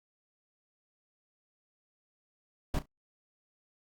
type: noise with echo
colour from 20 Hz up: brown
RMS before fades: -29 dBFS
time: 2.74-2.79 s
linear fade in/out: 2 ms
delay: 34 ms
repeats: 2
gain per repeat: -15 dB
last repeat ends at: 2.858 s
effects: Opus 48 kbps